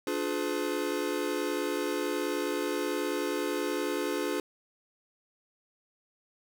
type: chord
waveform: square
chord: D diminished seventh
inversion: none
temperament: just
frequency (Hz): 293.7 / 352.4 / 422.9 / 507.5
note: D4 / F4 / Ab4 / Cb5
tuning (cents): 0 / +16 / +31 / +47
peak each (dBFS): -35 / -35 / -35 / -37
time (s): 0.07-4.4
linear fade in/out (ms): 2
effects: none